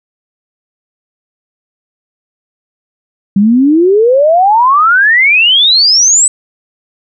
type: exponential sweep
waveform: sine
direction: up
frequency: 192 to 8140 Hz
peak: -4 dBFS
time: 3.36-6.28 s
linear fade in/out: 5 ms
effects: none